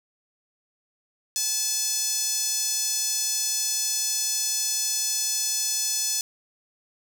sawtooth tone with high-pass filter, 864 Hz, A5, 32 cents flat, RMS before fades -26 dBFS, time 1.36-6.21 s, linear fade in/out 0 ms, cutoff 6000 Hz, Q 2.3, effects none

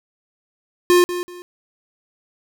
square tone with echo, 355 Hz, F4, 28 cents sharp, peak -11 dBFS, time 0.9-1.04 s, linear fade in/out 0 ms, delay 190 ms, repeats 2, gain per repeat -12 dB, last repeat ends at 1.42 s, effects none

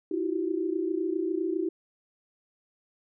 sine tone cluster, 320.9 / 348.4 / 380.7 Hz, E4 / F4 / F#4, -46 / -4 / +49 cents, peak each -30 / -31 / -31 dBFS, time 0.11-1.69 s, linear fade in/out 5 ms, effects none

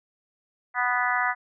harmonic tone, 246.9 Hz, B3, in tune, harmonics 3 / 4 / 5 / 6 / 7 / 8, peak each -29 / -29 / -29 / -29 / -29 / -29 dBFS, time 0.74-1.35 s, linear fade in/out 50 ms, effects none

